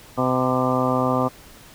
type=harmonic tone with a mistuned harmonic; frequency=127.9 Hz; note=C3; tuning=39 cents flat; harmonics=1 / 2 / 3 / 4 / 5 / 6 / 7 / 8 / 9; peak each=-27 / -23 / -31 / -25 / -27 / -29 / -31 / -28 / -26 dBFS; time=0.17-1.29 s; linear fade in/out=20 ms; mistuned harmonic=9; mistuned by=+51 cents; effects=pink hiss -46 dBFS RMS until 1.74 s